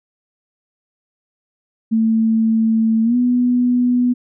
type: tone with pitch glide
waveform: sine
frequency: 223.3 to 246.3 Hz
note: A3 to B3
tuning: +26 to -5 cents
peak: -12 dBFS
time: 1.91-4.14 s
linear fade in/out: 20 ms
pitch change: +169 cents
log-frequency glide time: 3.03-3.16 s
effects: none